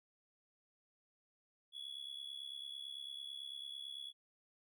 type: tone with amplitude modulation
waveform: triangle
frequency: 3387 Hz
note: G#7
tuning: 33 cents sharp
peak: -40 dBFS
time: 1.72-4.13 s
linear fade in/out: 50 ms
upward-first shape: sine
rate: 69 Hz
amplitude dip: 80%
effects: none